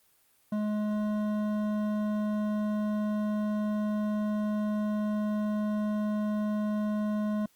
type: tone with hard clipping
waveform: triangle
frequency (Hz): 210.9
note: G#3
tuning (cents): +27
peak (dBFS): -29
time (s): 0.52-7.46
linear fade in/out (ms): 5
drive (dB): 15
effects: white hiss -66 dBFS RMS until 7.55 s + Opus 32 kbps